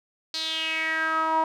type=tone with band-pass filter sweep; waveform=sawtooth; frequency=319.9 Hz; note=D#4; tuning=48 cents sharp; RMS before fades=-26 dBFS; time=0.34-1.44 s; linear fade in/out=2 ms; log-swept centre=4400 to 880 Hz; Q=5.6; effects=none